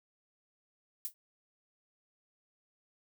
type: noise with exponential decay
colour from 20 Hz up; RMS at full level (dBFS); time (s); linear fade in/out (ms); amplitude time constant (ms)
violet; -32; 1.05-1.14; 0; 18
effects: none